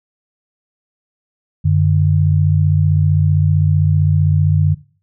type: tone pair together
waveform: sine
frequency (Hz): 94.01 / 149.5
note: F#2 / D3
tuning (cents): +28 / +31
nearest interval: minor sixth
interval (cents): 803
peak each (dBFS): -13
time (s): 1.64-4.75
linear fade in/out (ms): 20
effects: noise-tail reverb RT60 0.4 s tail -17 dB re dry